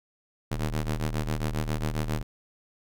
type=ring-modulated tone; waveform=sawtooth; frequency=76.6 Hz; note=D#2; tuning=27 cents flat; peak=-20 dBFS; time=0.51-2.23 s; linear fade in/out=10 ms; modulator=42 Hz; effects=none